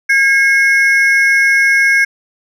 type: ring-modulated tone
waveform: triangle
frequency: 1900 Hz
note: A#6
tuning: 33 cents sharp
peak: -3 dBFS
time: 0.09-2.05 s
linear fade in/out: 10 ms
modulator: 273 Hz
effects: resampled to 32000 Hz